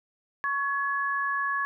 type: tone pair together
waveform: sine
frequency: 1113 / 1694.7 Hz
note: C#6 / G#6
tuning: +7 / +35 cents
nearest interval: perfect fifth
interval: 728 cents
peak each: -28 dBFS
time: 0.44-1.65 s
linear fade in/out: 0 ms
effects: none